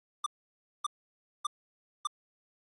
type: tone bursts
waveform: square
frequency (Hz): 1188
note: D6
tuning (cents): +20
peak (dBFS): -29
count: 4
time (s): 0.24-2.072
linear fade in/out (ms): 5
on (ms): 23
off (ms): 580
effects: AAC 32 kbps